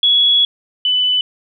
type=tone pair in turn; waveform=sine; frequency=3366 / 2996 Hz; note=G#7 / F#7; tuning=+23 / +21 cents; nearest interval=major second; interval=202 cents; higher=first; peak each=-9 / -12 dBFS; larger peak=first; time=0.03-0.45 / 0.85-1.21 s; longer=first; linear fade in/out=2 ms; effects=none